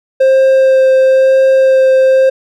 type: tone with vibrato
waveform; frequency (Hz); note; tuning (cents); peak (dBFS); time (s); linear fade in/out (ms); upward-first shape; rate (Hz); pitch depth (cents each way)
triangle; 528; C5; +16; -3; 0.2-2.3; 10; sine; 1; 9
effects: none

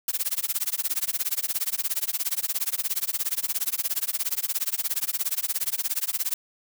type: noise with tremolo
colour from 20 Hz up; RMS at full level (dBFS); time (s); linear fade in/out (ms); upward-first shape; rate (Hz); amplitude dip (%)
blue; -24; 0.08-6.34; 2; sine; 17; 100
effects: none

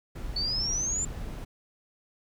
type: noise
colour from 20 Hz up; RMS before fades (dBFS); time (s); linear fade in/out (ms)
brown; -36; 0.15-1.45; 10
type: exponential sweep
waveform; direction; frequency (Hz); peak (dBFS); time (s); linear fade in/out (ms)
sine; up; 4431 to 7270; -27; 0.36-1.05; 5
effects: none

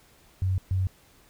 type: tone bursts at uneven times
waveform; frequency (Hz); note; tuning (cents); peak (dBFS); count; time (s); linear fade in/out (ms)
sine; 93.8; F#2; +24; -22; 2; 0.42-0.58 / 0.71-0.87; 0
effects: pink hiss -58 dBFS RMS until 1.29 s

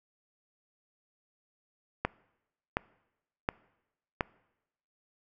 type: click train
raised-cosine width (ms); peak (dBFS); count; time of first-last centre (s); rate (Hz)
0.5; -12; 4; 2.05-4.208; 1.39
effects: noise-tail reverb RT60 0.9 s tail -23 dB re dry

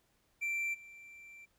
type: tone with level steps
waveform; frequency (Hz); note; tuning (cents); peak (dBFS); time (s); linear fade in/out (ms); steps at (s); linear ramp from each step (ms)
triangle; 2349; D7; 0; -31 / -49; 0.41-1.46; 20; 0.73; 20
effects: pink hiss -74 dBFS RMS until 1.58 s

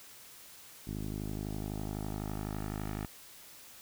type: tone with low-pass filter sweep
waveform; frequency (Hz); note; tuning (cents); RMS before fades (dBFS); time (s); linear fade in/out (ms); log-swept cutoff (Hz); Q
10% pulse; 51.91; G#1; 0; -38; 0.87-3.06; 5; 320 to 2300; 0.97
effects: white hiss -53 dBFS RMS until 3.81 s

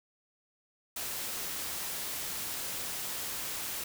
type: noise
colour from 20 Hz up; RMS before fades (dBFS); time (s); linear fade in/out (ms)
white; -37; 0.96-3.84; 5
effects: none

